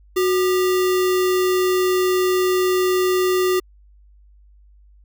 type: tone with sample-and-hold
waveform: sine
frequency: 368.1 Hz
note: F#4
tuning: 9 cents flat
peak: -15 dBFS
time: 0.16-3.6 s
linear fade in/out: 10 ms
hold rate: 1575 Hz
effects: added 50 Hz sine -47 dBFS peak until 5.04 s